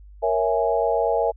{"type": "chord", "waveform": "sine", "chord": "A# half-diminished seventh", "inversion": "none", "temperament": "equal", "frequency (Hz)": [466.2, 554.4, 659.3, 830.6], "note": ["A#4", "C#5", "E5", "G#5"], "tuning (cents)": [0, 0, 0, 0], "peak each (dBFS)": [-23, -25, -23, -25], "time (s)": [0.22, 1.32], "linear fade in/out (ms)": 20, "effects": ["added 50 Hz sine -42 dBFS peak until 1.36 s"]}